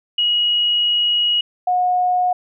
sine tone pair in turn, 2900 / 725 Hz, F#7 / F#5, -35 / -35 cents, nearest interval 2 octaves, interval 2400 cents, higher first, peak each -14 dBFS, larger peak neither, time 0.18-1.41 / 1.67-2.33 s, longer first, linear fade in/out 5 ms, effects none

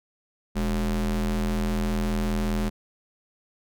square ring-modulated tone, 82.41 Hz, E2, in tune, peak -21 dBFS, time 0.55-2.7 s, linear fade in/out 20 ms, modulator 125 Hz, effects none

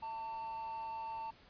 triangle tone with amplitude modulation, 897 Hz, A5, 33 cents sharp, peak -36 dBFS, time 0.02-1.31 s, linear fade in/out 10 ms, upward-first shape sine, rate 247 Hz, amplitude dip 40%, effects pink hiss -62 dBFS RMS until 1.49 s + resampled to 11025 Hz

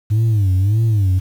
sine tone with vibrato, 102.5 Hz, G#2, 22 cents flat, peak -9 dBFS, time 0.1-1.2 s, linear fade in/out 20 ms, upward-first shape sine, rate 1.7 Hz, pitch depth 180 cents each way, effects tanh soft clip ceiling -11 dBFS + 7-bit

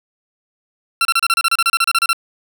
20% pulse tone bursts, 1356 Hz, E6, 49 cents sharp, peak -7 dBFS, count 16, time 1.01-2.131 s, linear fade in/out 2 ms, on 41 ms, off 31 ms, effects none

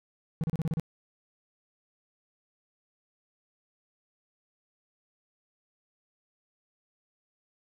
triangle tone bursts, 160.9 Hz, E3, 42 cents flat, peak -24 dBFS, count 7, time 0.41-0.797 s, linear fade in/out 0 ms, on 27 ms, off 33 ms, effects none

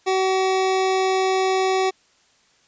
25% pulse tone, 378.5 Hz, F#4, 39 cents sharp, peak -14 dBFS, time 0.06-1.91 s, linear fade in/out 20 ms, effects white hiss -59 dBFS RMS until 2.67 s + resampled to 16000 Hz

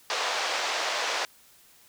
pink band-pass noise, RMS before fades -29 dBFS, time 0.1-1.25 s, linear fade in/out 0 ms, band 540 to 6100 Hz, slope 24 dB/octave, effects white hiss -57 dBFS RMS until 1.88 s

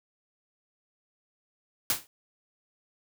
white noise with exponential decay, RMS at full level -22 dBFS, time 1.9-2.07 s, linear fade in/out 1 ms, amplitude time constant 35 ms, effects none

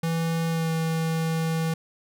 square tone with pitch glide, 164.81 to 162.35 Hz, E3 to E3, 0 to -26 cents, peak -24 dBFS, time 0.03-1.74 s, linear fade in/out 5 ms, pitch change -26 cents, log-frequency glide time 0.49-0.71 s, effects none

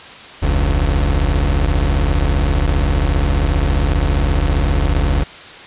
35% pulse tone pair together, 42.68 / 70.4 Hz, F1 / C#2, -39 / +27 cents, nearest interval major sixth, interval 866 cents, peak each -14 dBFS, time 0.42-5.24 s, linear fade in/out 10 ms, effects white hiss -35 dBFS RMS until 5.66 s + resampled to 8000 Hz

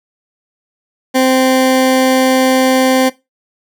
20% pulse tone, 260.2 Hz, C4, 9 cents flat, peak -4 dBFS, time 1.14-3.1 s, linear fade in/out 20 ms, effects noise-tail reverb RT60 0.2 s tail -17 dB re dry

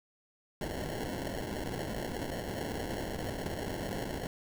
white noise with sample-and-hold, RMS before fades -37 dBFS, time 0.61-4.27 s, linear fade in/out 2 ms, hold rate 1225 Hz, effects none

